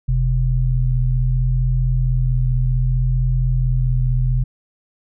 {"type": "tone pair together", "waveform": "sine", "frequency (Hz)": [42.55, 127], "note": ["F1", "B2"], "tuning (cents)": [-44, 49], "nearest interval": "octave + perfect fifth", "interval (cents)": 1893, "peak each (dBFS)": -17, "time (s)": [0.08, 4.44], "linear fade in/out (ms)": 10, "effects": []}